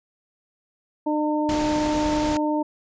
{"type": "harmonic tone", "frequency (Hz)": 302.3, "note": "D#4", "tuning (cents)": -50, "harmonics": [1, 2, 3], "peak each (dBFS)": [-22, -27, -27], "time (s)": [1.06, 2.63], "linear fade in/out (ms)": 10}
{"type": "noise", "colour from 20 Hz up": "pink", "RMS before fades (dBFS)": -30, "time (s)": [1.49, 2.37], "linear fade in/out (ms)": 0}
{"effects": ["resampled to 16000 Hz"]}